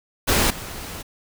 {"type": "noise with level steps", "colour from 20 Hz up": "pink", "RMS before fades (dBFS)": [-18, -34], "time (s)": [0.27, 1.03], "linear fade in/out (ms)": 20, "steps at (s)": 0.5, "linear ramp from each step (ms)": 5, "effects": []}